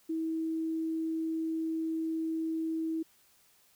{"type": "tone", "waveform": "sine", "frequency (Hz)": 322.6, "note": "E4", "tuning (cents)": -37, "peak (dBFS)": -30, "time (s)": [0.09, 3.03], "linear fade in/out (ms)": 10, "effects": ["white hiss -65 dBFS RMS until 3.75 s"]}